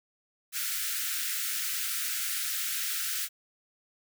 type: high-pass noise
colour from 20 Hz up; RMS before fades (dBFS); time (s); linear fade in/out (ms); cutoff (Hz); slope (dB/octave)
white; -32; 0.52-3.29; 50; 1300; 96
effects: none